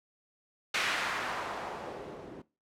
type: noise with low-pass filter sweep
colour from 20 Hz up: blue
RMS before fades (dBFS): -36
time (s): 0.74-2.42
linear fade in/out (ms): 5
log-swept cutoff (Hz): 2400 to 310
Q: 1.2
effects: noise-tail reverb RT60 0.3 s tail -20 dB re dry